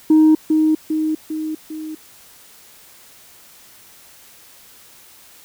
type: tone with echo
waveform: sine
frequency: 312.2 Hz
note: D#4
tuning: 6 cents sharp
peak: -6 dBFS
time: 0.1-0.35 s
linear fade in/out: 5 ms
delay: 400 ms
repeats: 4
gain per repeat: -5 dB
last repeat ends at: 1.95 s
effects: tanh soft clip ceiling -6 dBFS + white hiss -46 dBFS RMS until 5.44 s